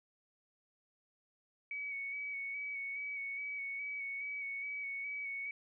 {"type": "tone with vibrato", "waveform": "sine", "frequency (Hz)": 2249, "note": "C#7", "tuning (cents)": 24, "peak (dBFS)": -38, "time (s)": [1.71, 5.51], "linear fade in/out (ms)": 2, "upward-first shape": "square", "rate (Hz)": 2.4, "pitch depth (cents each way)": 22, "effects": []}